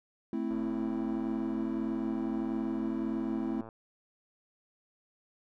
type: chord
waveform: triangle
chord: A minor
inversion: none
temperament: equal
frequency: 220 / 261.6 / 329.6 Hz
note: A3 / C4 / E4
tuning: 0 / 0 / 0 cents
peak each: -33 / -33 / -33 dBFS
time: 0.33-3.61 s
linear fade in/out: 2 ms
type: click train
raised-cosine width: 1 ms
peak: -33 dBFS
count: 357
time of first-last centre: 0.51-3.689 s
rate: 112 Hz
effects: none